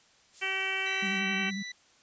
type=noise; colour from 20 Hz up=violet; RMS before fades=-42 dBFS; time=0.32-1.22 s; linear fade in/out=50 ms
type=harmonic tone; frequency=383.6 Hz; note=G4; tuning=37 cents flat; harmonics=1 / 2 / 3 / 4 / 5 / 6 / 7 / 8; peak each=-42 / -42 / -44 / -38 / -36 / -33 / -36 / -38 dBFS; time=0.41-1.51 s; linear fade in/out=20 ms
type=tone; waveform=25% pulse; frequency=1975.5 Hz; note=B6; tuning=in tune; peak=-34 dBFS; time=0.86-1.72 s; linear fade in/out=5 ms
type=tone with vibrato; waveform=sine; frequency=196 Hz; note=G3; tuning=in tune; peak=-33 dBFS; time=1.02-1.63 s; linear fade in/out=10 ms; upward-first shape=sine; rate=11 Hz; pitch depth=57 cents each way
effects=white hiss -62 dBFS RMS until 2.02 s + resampled to 16000 Hz